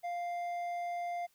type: tone with hard clipping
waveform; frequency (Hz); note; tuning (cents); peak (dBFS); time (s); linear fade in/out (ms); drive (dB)
triangle; 698.5; F5; 0; -36; 0.03-1.27; 20; 9
effects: white hiss -71 dBFS RMS until 1.34 s